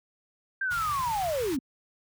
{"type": "linear sweep", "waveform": "sine", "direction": "down", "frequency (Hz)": [1600, 238.6], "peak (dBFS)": -26, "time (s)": [0.61, 1.59], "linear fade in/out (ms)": 5}
{"type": "band-stop noise", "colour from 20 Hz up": "pink", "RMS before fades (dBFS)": -38, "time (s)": [0.7, 1.57], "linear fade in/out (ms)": 20, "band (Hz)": [170, 840], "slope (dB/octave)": 96}
{"effects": ["high-pass 60 Hz 12 dB/octave"]}